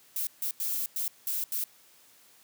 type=noise bursts at uneven times; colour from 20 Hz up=violet; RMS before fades=-31 dBFS; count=6; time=0.16-0.27 / 0.42-0.51 / 0.6-0.86 / 0.96-1.08 / 1.27-1.44 / 1.52-1.64 s; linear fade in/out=2 ms; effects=white hiss -59 dBFS RMS until 2.43 s + high-pass 100 Hz 12 dB/octave